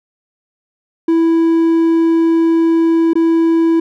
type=tone with dropouts; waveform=triangle; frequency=329.6 Hz; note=E4; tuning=in tune; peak=-7 dBFS; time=1.08-3.8 s; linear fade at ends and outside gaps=5 ms; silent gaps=3.134-3.154 s; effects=none